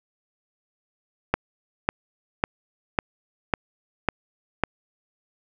click train, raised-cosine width 0.5 ms, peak -4 dBFS, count 7, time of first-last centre 1.34-4.637 s, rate 1.82 Hz, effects none

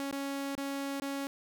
sawtooth tone with dropouts, 277.2 Hz, C#4, in tune, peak -30 dBFS, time 0-1.27 s, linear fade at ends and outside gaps 0 ms, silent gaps 0.112-0.126 / 0.552-0.579 / 0.999-1.02 s, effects none

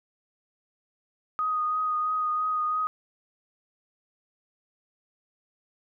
sine tone with vibrato, 1244.5 Hz, D#6, in tune, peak -24 dBFS, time 1.39-2.87 s, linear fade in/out 0 ms, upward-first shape triangle, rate 3 Hz, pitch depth 20 cents each way, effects none

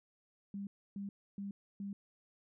sine tone bursts, 199.5 Hz, G3, 31 cents sharp, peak -39 dBFS, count 4, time 0.54-1.93 s, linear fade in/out 2 ms, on 130 ms, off 290 ms, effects none

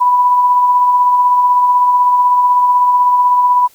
sine tone with tremolo, 987.8 Hz, B5, in tune, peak -6 dBFS, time 0-3.68 s, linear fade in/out 20 ms, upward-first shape sine, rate 16 Hz, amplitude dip 30%, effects white hiss -48 dBFS RMS until 3.74 s

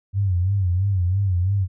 sine tone with vibrato, 94 Hz, F#2, 28 cents sharp, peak -17 dBFS, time 0.13-1.68 s, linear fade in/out 50 ms, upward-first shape sine, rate 3 Hz, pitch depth 120 cents each way, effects none

